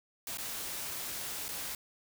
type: noise with dropouts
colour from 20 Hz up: white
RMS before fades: -39 dBFS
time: 0.27-1.75 s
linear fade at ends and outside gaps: 2 ms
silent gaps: 0.373-0.383 / 1.483-1.488 s
effects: none